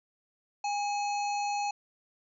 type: harmonic tone with a mistuned harmonic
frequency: 850 Hz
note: G#5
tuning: 40 cents sharp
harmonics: 1 / 3 / 5 / 7 / 8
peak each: -29 / -39 / -43 / -46 / -47 dBFS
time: 0.64-1.71 s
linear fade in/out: 5 ms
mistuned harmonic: 1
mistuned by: -65 cents
effects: none